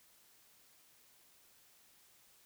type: silence
effects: white hiss -66 dBFS RMS until 2.45 s